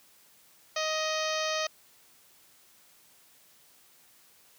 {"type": "harmonic tone", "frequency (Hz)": 626, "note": "D#5", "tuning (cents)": 10, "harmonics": [1, 2, 3, 4, 5, 6, 7, 8, 9, 10], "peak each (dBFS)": [-32, -35, -37, -38, -39, -40, -40, -41, -42, -42], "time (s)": [0.76, 1.67], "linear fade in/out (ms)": 5, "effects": ["white hiss -60 dBFS RMS until 4.58 s", "high-pass 80 Hz 12 dB/octave"]}